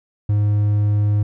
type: tone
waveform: triangle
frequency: 103.83 Hz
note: G#2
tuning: in tune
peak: -12 dBFS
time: 0.29-1.23 s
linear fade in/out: 5 ms
effects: none